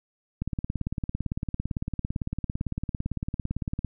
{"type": "click train", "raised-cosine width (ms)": 5, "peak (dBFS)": -16, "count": 62, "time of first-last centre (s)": [0.42, 3.847], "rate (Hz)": 17.8, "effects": []}